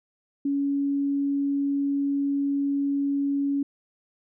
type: tone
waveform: sine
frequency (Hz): 280.6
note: C#4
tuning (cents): +21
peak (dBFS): -22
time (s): 0.45-3.63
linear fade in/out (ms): 5
effects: none